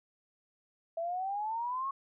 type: exponential sweep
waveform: sine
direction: up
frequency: 655 to 1108.7 Hz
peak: -32 dBFS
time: 0.97-1.91 s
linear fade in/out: 5 ms
effects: none